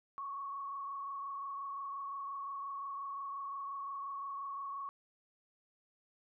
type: tone with frequency modulation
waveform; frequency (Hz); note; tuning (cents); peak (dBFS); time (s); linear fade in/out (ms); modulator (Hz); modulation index
sine; 1108.7; C#6; 0; -39; 0.18-4.89; 0; 25.7; 1
effects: none